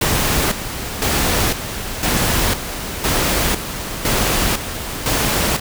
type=noise with tremolo; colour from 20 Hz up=pink; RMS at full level=-17 dBFS; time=0.01-5.6 s; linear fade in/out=5 ms; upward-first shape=square; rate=0.99 Hz; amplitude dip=65%; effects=none